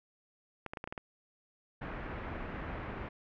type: clicks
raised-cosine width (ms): 0.5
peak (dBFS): -24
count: 7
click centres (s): 0.663 / 0.735 / 0.772 / 0.841 / 0.875 / 0.925 / 0.978
type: low-pass noise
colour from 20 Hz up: pink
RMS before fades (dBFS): -41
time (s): 1.81-3.09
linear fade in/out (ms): 10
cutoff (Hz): 2200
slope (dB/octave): 24
effects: none